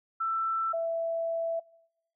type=tone pair in turn; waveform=sine; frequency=1332 / 663.1 Hz; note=E6 / E5; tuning=+18 / +10 cents; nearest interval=octave; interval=1208 cents; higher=first; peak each=-27 dBFS; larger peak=neither; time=0.2-0.73 / 0.73-1.6 s; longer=second; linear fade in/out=10 ms; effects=noise-tail reverb RT60 0.9 s tail -25 dB re dry

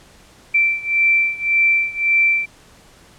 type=beating tone pair; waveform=sine; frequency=2341 / 2342.8 Hz; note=D7 / D7; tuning=-6 / -5 cents; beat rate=1.8 Hz; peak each=-16 / -18 dBFS; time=0.54-2.46 s; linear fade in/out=10 ms; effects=pink hiss -48 dBFS RMS until 3.18 s + low-pass 10000 Hz 12 dB/octave

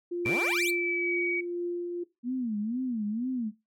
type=tone with tremolo; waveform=sine; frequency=349.2 Hz; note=F4; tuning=in tune; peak=-28 dBFS; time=0.11-2.04 s; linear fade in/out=10 ms; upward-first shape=triangle; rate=2.1 Hz; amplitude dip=35%
type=exponential sweep; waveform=15% pulse; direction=up; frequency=94.7 to 4686 Hz; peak=-25 dBFS; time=0.25-0.71 s; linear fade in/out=10 ms
type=tone with pitch glide; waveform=sine; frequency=2349 to 2262 Hz; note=D7 to C#7; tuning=0 to +34 cents; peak=-28 dBFS; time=0.25-1.41 s; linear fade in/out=10 ms; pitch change=-66 cents; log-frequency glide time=0.58-1.18 s
type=tone with vibrato; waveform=sine; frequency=231.8 Hz; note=A#3; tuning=10 cents flat; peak=-28 dBFS; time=2.23-3.52 s; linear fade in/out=50 ms; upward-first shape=sine; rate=2.1 Hz; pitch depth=200 cents each way
effects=noise-tail reverb RT60 0.2 s tail -18 dB re dry

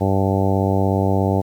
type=harmonic tone; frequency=96.9 Hz; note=G2; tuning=20 cents flat; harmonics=1 / 2 / 3 / 4 / 5 / 6 / 7 / 8 / 9; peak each=-19 / -22 / -24 / -25 / -26 / -27 / -27 / -28 / -29 dBFS; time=0-1.42 s; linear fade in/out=20 ms; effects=8-bit

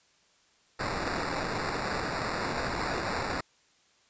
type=noise with sample-and-hold; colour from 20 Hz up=violet; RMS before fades=-32 dBFS; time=0.79-3.41 s; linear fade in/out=10 ms; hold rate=3150 Hz; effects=white hiss -65 dBFS RMS until 4.09 s + resampled to 16000 Hz

